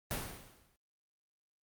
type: noise with exponential decay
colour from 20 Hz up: pink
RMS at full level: -34 dBFS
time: 0.11-0.76 s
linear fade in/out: 0 ms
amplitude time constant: 140 ms
effects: Opus 32 kbps